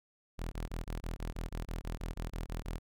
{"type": "tone bursts", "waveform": "sawtooth", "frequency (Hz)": 41.2, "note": "E1", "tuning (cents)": 0, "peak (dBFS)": -32, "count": 15, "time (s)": [0.38, 2.788], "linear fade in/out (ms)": 20, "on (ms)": 140, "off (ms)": 22, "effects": []}